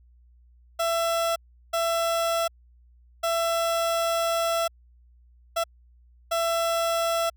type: tone bursts at uneven times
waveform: 30% pulse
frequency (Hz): 669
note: E5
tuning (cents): +25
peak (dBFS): -20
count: 5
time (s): 0.79-1.36 / 1.73-2.48 / 3.23-4.68 / 5.56-5.64 / 6.31-7.3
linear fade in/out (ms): 10
effects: added 60 Hz sine -53 dBFS peak until 7.36 s